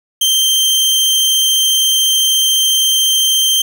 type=tone; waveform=sawtooth; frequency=3143 Hz; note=G7; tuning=4 cents sharp; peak=-7 dBFS; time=0.21-3.62 s; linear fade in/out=5 ms; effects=none